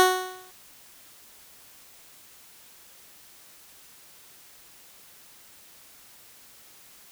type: tone with exponential decay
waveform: 15% pulse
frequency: 370 Hz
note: F#4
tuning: in tune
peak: -7 dBFS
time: 0-0.51 s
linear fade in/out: 0 ms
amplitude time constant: 110 ms
effects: white hiss -52 dBFS RMS until 7.11 s